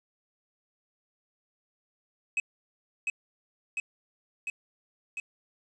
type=tone with echo; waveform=triangle; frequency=2549 Hz; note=D#7; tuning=41 cents sharp; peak=-23 dBFS; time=2.37-2.4 s; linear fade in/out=2 ms; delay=700 ms; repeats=4; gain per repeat=-2 dB; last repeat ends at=5.2 s; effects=resampled to 24000 Hz + 9-bit